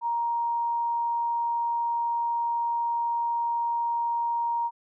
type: tone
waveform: sine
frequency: 938 Hz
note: A#5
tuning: 11 cents sharp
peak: -24 dBFS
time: 0.01-4.71 s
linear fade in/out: 50 ms
effects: none